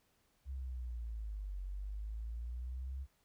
sine linear two-way sweep, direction down then up, 68 to 46.25 to 68 Hz, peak -39 dBFS, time 0.45-3.07 s, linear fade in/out 50 ms, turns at 1.62 s, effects pink hiss -75 dBFS RMS until 3.24 s

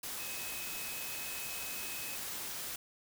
sine tone in noise, 2554 Hz, D#7, 45 cents sharp, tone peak -46 dBFS, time 0.19-2.16 s, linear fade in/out 5 ms, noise white, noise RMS -41 dBFS, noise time 0.03-2.76 s, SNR -8 dB, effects none

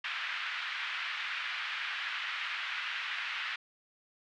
pink band-pass noise, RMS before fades -37 dBFS, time 0.04-3.56 s, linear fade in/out 5 ms, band 1400 to 3200 Hz, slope 24 dB/octave, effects none

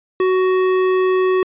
sine tone with hard clipping, 372.3 Hz, F#4, 11 cents sharp, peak -15 dBFS, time 0.2-1.43 s, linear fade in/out 2 ms, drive 13 dB, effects resampled to 8000 Hz

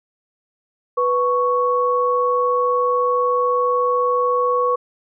sine tone pair together, 493.9 / 1110 Hz, B4 / C#6, 0 / +2 cents, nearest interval octave + major second, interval 1402 cents, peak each -18 / -18 dBFS, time 0.97-4.76 s, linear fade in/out 10 ms, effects none

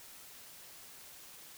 silence, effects white hiss -53 dBFS RMS until 1.57 s

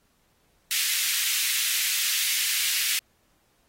pink high-pass noise, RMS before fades -26 dBFS, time 0.71-2.99 s, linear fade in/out 0 ms, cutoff 2100 Hz, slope 24 dB/octave, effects pink hiss -67 dBFS RMS until 3.68 s + AAC 48 kbps

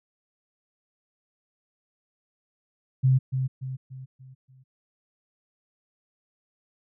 sine tone with echo, 130.81 Hz, C3, in tune, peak -16 dBFS, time 3.03-3.19 s, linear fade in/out 20 ms, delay 290 ms, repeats 5, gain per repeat -7 dB, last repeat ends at 4.64 s, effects none

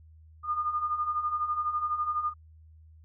sine beating tone pair, 1208 / 1220 Hz, D6 / D#6, +48 / -34 cents, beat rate 12 Hz, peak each -34 / -28 dBFS, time 0.43-2.34 s, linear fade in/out 50 ms, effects added 79 Hz sine -51 dBFS peak until 3.04 s

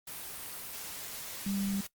sine tone in noise, 197.8 Hz, G3, 16 cents sharp, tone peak -30 dBFS, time 1.46-1.81 s, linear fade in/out 5 ms, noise white, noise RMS -42 dBFS, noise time 0.07-1.87 s, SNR +9 dB, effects noise-tail reverb RT60 0.1 s tail -19 dB re dry + Opus 32 kbps

